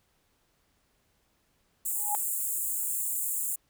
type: high-pass noise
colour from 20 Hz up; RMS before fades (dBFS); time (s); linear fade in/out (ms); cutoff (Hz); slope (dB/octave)
pink; -31; 1.85-3.56; 10; 7200; 96
type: tone with exponential growth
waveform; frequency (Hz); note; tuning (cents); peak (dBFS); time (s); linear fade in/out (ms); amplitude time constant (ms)
sine; 832; G#5; +3; -24; 1.94-2.15; 0; 45
effects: pink hiss -71 dBFS RMS until 3.69 s